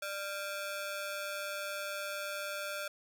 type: ring-modulated tone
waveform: sawtooth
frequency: 991 Hz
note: B5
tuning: 6 cents sharp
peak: -30 dBFS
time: 0.02-2.88 s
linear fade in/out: 5 ms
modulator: 396 Hz
effects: none